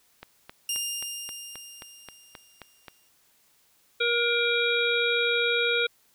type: click train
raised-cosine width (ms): 0.3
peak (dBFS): -24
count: 11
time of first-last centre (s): 0.23-2.883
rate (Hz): 3.77
type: tone with exponential decay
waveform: 15% pulse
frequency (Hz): 2808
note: F7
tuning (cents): +9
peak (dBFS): -19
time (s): 0.69-3.09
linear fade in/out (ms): 2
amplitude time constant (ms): 520
type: harmonic tone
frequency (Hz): 473.8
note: A#4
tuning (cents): +28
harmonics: 1 / 3 / 5 / 7 / 8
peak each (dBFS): -27 / -28 / -27 / -32 / -30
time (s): 4-5.87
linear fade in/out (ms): 10
effects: white hiss -64 dBFS RMS until 6.14 s